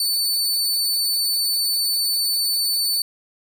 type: tone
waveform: sawtooth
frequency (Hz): 4505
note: C#8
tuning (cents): +27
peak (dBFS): -16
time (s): 0-3.02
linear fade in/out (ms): 2
effects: none